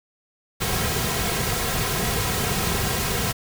pink noise with comb filter, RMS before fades -24 dBFS, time 0.6-3.33 s, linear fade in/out 20 ms, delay 3.4 ms, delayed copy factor -0.6, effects none

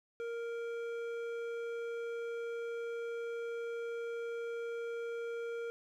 sine tone with hard clipping, 466.2 Hz, A#4, in tune, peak -39 dBFS, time 0.2-5.7 s, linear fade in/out 0 ms, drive 10 dB, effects none

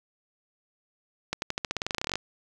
accelerating click train, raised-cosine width 0.2 ms, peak -11 dBFS, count 19, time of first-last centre 1.33-2.156 s, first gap 91 ms, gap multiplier 0.91, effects none

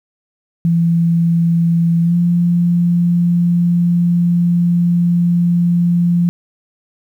sine tone with pitch glide, 168.2 to 173.23 Hz, E3 to F3, +35 to -14 cents, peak -10 dBFS, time 0.65-6.29 s, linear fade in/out 0 ms, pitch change +51 cents, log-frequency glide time 2.03-2.15 s, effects 8-bit

